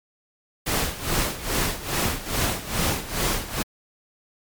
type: noise with tremolo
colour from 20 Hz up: pink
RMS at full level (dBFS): -22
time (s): 0.66-3.63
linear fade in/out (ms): 10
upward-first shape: sine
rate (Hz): 2.4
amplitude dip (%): 80
effects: MP3 96 kbps